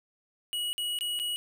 square tone with dropouts, 2913 Hz, F#7, 28 cents flat, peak -30 dBFS, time 0.53-1.36 s, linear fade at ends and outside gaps 0 ms, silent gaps 0.73-0.78 / 0.988-1.009 / 1.191-1.198 s, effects none

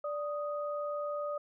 sine tone pair together, 586.4 / 1244.5 Hz, D5 / D#6, -3 / 0 cents, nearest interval octave + minor second, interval 1303 cents, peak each -34 / -39 dBFS, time 0.04-1.38 s, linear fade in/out 5 ms, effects none

